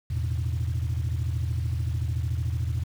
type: chord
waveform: sine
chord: E suspended fourth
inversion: none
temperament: equal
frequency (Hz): 82.41 / 110 / 123.47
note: E2 / A2 / B2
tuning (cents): 0 / 0 / 0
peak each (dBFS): -26 / -29 / -29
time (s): 0.1-2.84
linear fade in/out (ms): 10
effects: tanh soft clip ceiling -20 dBFS + 8-bit